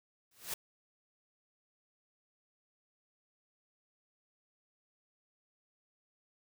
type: noise with exponential growth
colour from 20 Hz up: white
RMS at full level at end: -34 dBFS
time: 0.31-0.54 s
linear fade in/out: 5 ms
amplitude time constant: 49 ms
effects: none